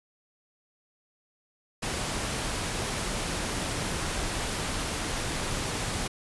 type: noise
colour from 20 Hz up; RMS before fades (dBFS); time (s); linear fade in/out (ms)
pink; -31; 1.82-6.08; 10
effects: resampled to 24000 Hz